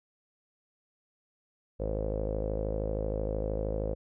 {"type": "tone with low-pass filter", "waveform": "sawtooth", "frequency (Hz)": 53, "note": "G#1", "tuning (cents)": 36, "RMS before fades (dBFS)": -32, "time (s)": [1.79, 3.95], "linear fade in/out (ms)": 20, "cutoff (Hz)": 520, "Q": 8, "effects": []}